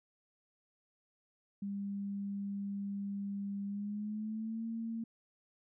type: tone with pitch glide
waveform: sine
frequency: 200 to 227.1 Hz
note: G3 to A#3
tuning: +35 to -45 cents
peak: -36 dBFS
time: 1.62-5.04 s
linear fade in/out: 5 ms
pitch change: +220 cents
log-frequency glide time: 3.66-4.65 s
effects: none